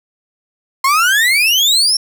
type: exponential sweep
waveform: 35% pulse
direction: up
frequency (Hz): 1046.5 to 5550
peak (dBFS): -8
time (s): 0.84-1.97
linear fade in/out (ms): 5
effects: none